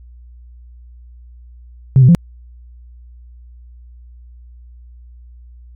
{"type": "tone with pitch steps", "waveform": "sine", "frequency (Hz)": [132.7, 126, 171.7], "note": ["C3", "B2", "F3"], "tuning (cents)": [25, 35, -29], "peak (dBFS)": -3, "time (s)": [1.96, 2.149], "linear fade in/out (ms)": 0, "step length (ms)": 63, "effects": ["tanh soft clip ceiling 0 dBFS", "added 60 Hz sine -37 dBFS peak until 5.75 s"]}